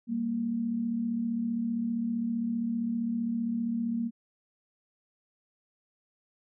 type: tone pair together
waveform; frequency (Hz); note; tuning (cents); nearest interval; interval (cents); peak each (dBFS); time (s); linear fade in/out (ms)
sine; 197.82 / 233.1; G3 / A#3; +16 / 0; minor third; 284; -36 / -28; 0.07-4.11; 50
effects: none